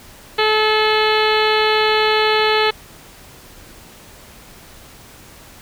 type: harmonic tone with a mistuned harmonic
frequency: 431.8 Hz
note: A4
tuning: 33 cents flat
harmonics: 1 / 2 / 3 / 4 / 5 / 6 / 7 / 8 / 9 / 10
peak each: -17 / -20 / -22 / -23 / -24 / -25 / -25 / -26 / -27 / -27 dBFS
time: 0.38-2.71 s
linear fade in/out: 10 ms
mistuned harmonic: 9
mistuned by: +30 cents
effects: pink hiss -42 dBFS RMS until 5.61 s